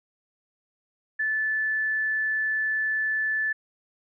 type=tone; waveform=sine; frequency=1745 Hz; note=A6; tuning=15 cents flat; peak=-23 dBFS; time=1.19-3.53 s; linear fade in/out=10 ms; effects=none